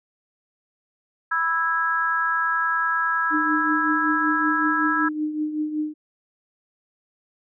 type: chord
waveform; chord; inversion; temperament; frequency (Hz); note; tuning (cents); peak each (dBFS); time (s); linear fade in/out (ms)
sine; E major; second; just; 988.9 / 1318.5 / 1648.1; B5 / E6 / G#6; +2 / 0 / -14; -28 / -23 / -23; 1.31-5.09; 10
type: tone with tremolo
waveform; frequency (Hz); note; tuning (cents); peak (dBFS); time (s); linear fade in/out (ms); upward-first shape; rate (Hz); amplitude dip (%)
sine; 304.8; D#4; -36; -20; 3.3-5.94; 50; triangle; 5.3; 65
effects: none